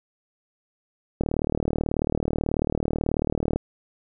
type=click train; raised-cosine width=2 ms; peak=-10 dBFS; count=91; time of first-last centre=1.21-3.56 s; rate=38.3 Hz; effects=none